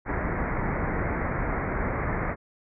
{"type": "low-pass noise", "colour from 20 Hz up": "pink", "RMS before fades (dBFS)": -28, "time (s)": [0.05, 2.36], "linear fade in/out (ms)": 50, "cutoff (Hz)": 2200, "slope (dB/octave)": 96, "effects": []}